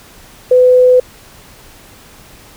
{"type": "tone", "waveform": "sine", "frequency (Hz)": 503, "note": "B4", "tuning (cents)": 32, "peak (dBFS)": -4, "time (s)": [0.51, 1], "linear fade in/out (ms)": 5, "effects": ["pink hiss -40 dBFS RMS until 2.56 s"]}